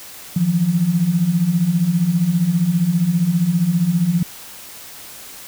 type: beating tone pair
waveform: sine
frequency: 160.9 / 175.9 Hz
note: E3 / F3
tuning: -42 / +13 cents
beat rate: 15 Hz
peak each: -20 / -15 dBFS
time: 0.36-4.23 s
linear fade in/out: 5 ms
effects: white hiss -37 dBFS RMS until 5.47 s